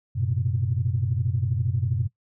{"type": "tone cluster", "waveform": "sine", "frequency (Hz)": [93.8, 116.4, 128.8], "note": ["F#2", "A#2", "C3"], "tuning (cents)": [24, -2, -27], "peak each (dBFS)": -26, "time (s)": [0.15, 2.08], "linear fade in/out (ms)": 20, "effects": ["noise-tail reverb RT60 0.1 s tail -18 dB re dry", "tanh soft clip ceiling -12 dBFS"]}